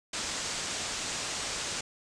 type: low-pass noise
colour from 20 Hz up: white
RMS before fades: -35 dBFS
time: 0.13-1.81 s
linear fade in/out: 5 ms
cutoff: 8200 Hz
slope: 48 dB/octave
effects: none